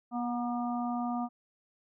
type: harmonic tone with a mistuned harmonic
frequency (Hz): 241.6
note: B3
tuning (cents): -38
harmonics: 1 / 3 / 4 / 5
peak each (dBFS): -32 / -35 / -43 / -41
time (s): 0.11-1.29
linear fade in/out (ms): 50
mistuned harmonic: 4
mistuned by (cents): -31
effects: none